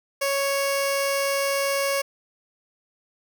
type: tone with notch filter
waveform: 15% pulse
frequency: 554.4 Hz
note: C#5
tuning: in tune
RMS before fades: -24 dBFS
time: 0.21-2.02 s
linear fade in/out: 10 ms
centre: 1400 Hz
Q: 1.3
effects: none